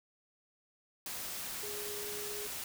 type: tone in noise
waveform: sine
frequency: 415.3 Hz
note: G#4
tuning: in tune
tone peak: -43 dBFS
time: 1.63-2.47 s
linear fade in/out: 2 ms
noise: white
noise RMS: -41 dBFS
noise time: 1.06-2.64 s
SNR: -5 dB
effects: none